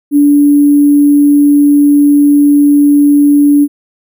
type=tone with sample-and-hold; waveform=sine; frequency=289 Hz; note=D4; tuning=28 cents flat; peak=-3 dBFS; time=0.11-3.68 s; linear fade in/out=50 ms; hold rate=11025 Hz; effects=none